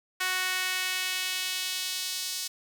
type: tone with high-pass filter sweep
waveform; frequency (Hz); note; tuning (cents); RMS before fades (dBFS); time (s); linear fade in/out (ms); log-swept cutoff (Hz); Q
sawtooth; 370; F#4; 0; -31; 0.2-2.48; 10; 1600 to 4800; 1.3
effects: none